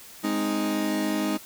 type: tone cluster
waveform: 40% pulse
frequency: 207.6 / 261.3 / 311.6 Hz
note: G#3 / C4 / D#4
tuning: 0 / -2 / +3 cents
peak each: -28 / -31 / -26 dBFS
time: 0.23-1.38 s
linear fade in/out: 20 ms
effects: white hiss -46 dBFS RMS until 1.45 s